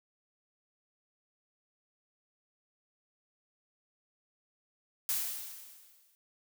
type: noise with exponential decay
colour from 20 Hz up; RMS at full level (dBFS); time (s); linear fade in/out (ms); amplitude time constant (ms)
blue; -30; 5.09-6.15; 0; 230
effects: none